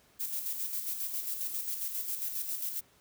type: noise with tremolo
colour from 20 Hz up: violet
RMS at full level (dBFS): -34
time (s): 0.19-2.81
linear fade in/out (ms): 20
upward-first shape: square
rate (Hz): 7.4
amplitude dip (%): 45
effects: pink hiss -64 dBFS RMS until 3 s + high-pass 60 Hz 12 dB/octave